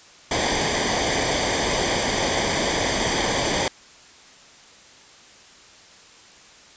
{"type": "noise with comb filter", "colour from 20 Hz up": "pink", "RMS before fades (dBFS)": -22, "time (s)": [0.31, 3.68], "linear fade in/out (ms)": 2, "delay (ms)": 0.74, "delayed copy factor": -0.7, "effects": ["white hiss -48 dBFS RMS until 6.76 s", "resampled to 16000 Hz"]}